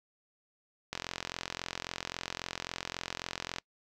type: click train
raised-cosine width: 0.2 ms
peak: -17 dBFS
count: 117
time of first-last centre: 0.93-3.584 s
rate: 43.7 Hz
effects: noise-tail reverb RT60 0.1 s tail -25 dB re dry